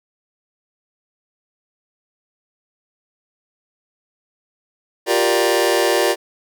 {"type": "chord", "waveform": "sawtooth", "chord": "G minor seventh", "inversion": "third", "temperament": "just", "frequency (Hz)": [352.8, 392, 470.4, 588], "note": ["F4", "G4", "Bb4", "D5"], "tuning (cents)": [18, 0, 16, 2], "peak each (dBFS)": -16, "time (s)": [5.06, 6.16], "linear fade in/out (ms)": 50, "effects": []}